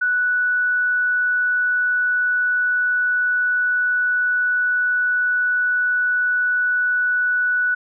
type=tone; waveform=sine; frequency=1479 Hz; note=F#6; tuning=1 cent flat; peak=-16 dBFS; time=0.01-7.75 s; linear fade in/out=10 ms; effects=none